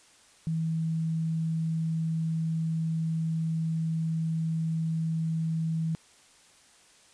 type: tone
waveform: sine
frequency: 161.8 Hz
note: E3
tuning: 32 cents flat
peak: -26 dBFS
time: 0.47-5.95 s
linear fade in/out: 0 ms
effects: white hiss -58 dBFS RMS until 7.13 s + resampled to 22050 Hz